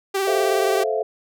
sawtooth tone with vibrato, 388.7 Hz, G4, 15 cents flat, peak -16 dBFS, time 0.14-0.84 s, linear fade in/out 10 ms, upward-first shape triangle, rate 19 Hz, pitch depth 44 cents each way
sine chord, F major seventh, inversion first, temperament equal with one note detuned, 435.2 / 523.3 / 659.3 / 698.5 Hz, A4 / C5 / E5 / F5, -19 / 0 / 0 / 0 cents, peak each -23 / -27 / -25 / -28 dBFS, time 0.27-1.03 s, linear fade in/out 5 ms
effects none

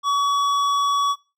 sine tone with hard clipping, 1132 Hz, C#6, 36 cents sharp, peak -19 dBFS, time 0.03-1.16 s, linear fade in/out 50 ms, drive 10 dB, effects noise-tail reverb RT60 0.3 s tail -20 dB re dry

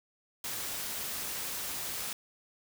white noise, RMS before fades -37 dBFS, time 0.44-2.13 s, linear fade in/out 2 ms, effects none

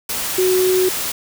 sine tone in noise, 370 Hz, F#4, in tune, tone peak -13 dBFS, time 0.38-0.89 s, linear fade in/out 5 ms, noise white, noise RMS -23 dBFS, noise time 0.09-1.12 s, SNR +7 dB, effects none

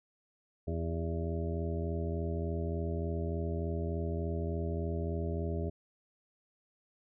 harmonic tone with a mistuned harmonic, 83.4 Hz, E2, 21 cents sharp, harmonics 1 / 2 / 3 / 4 / 5 / 7 / 8, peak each -34 / -39 / -43 / -44 / -40 / -45 / -46 dBFS, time 0.67-5.7 s, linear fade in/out 10 ms, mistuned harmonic 5, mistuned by -41 cents, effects none

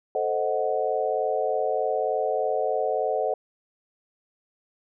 sine chord, A diminished seventh, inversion none, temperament equal, 440 / 523.3 / 622.3 / 740 Hz, A4 / C5 / Eb5 / Gb5, 0 / 0 / 0 / 0 cents, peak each -28 dBFS, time 0.15-3.34 s, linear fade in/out 2 ms, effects none

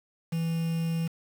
triangle tone with quantisation, 164.81 Hz, E3, in tune, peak -24 dBFS, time 0.32-1.08 s, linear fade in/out 10 ms, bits 7, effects none

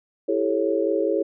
sine chord, A dominant seventh, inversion second, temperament just, 330 / 396 / 440 / 550 Hz, E4 / G4 / A4 / C#5, +2 / +18 / 0 / -14 cents, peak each -25 dBFS, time 0.28-1.23 s, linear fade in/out 10 ms, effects none

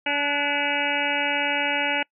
harmonic tone with a mistuned harmonic, 287.3 Hz, D4, 38 cents flat, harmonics 1 / 2 / 3 / 5 / 6 / 7 / 8 / 9 / 10, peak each -33 / -31 / -29 / -30 / -33 / -31 / -28 / -30 / -30 dBFS, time 0.06-2.03 s, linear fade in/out 5 ms, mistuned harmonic 5, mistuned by +45 cents, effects noise-tail reverb RT60 0.1 s tail -26 dB re dry

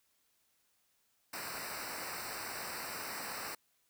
pink noise with comb filter, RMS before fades -42 dBFS, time 1.33-3.55 s, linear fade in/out 5 ms, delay 0.3 ms, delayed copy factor -1, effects white hiss -75 dBFS RMS until 3.89 s

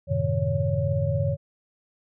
sine tone cluster, 91.4 / 108 / 130.2 / 152.9 / 559 Hz, F#2 / A2 / C3 / D#3 / C#5, -21 / -32 / -8 / -30 / +14 cents, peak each -28 dBFS, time 0.07-1.37 s, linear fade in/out 50 ms, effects none

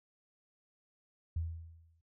sine tone with exponential decay, 82.4 Hz, E2, in tune, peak -31 dBFS, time 1.36-2.01 s, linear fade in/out 5 ms, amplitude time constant 140 ms, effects noise-tail reverb RT60 0.1 s tail -19 dB re dry

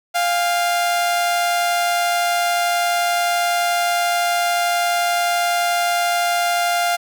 sawtooth tone pair together, 698.5 / 810 Hz, F5 / G#5, 0 / -43 cents, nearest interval minor third, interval 257 cents, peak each -13 / -24 dBFS, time 0.14-6.97 s, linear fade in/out 20 ms, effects none

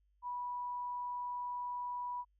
sine tone, 980 Hz, B5, 14 cents flat, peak -37 dBFS, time 0.22-2.25 s, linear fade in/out 50 ms, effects added 50 Hz sine -70 dBFS peak until 2.39 s

